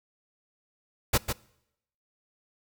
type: noise with echo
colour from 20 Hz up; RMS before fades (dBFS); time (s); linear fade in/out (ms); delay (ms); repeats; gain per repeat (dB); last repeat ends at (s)
pink; -22; 1.13-1.18; 10; 150; 1; -7; 1.33
effects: noise-tail reverb RT60 0.8 s tail -23 dB re dry